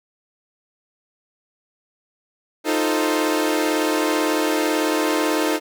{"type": "chord", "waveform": "sawtooth", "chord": "F dominant seventh", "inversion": "third", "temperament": "equal", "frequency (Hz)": [311.1, 349.2, 440, 523.3], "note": ["Eb4", "F4", "A4", "C5"], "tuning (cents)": [0, 0, 0, 0], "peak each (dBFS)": [-17, -22, -21, -23], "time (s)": [2.64, 5.6], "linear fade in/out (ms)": 50, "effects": []}